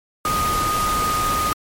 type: tone in noise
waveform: sine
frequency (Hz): 1237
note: D#6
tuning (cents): -10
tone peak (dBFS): -19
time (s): 0.25-1.53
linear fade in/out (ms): 2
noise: pink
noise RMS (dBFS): -25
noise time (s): 0.25-1.53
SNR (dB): +3
effects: MP3 64 kbps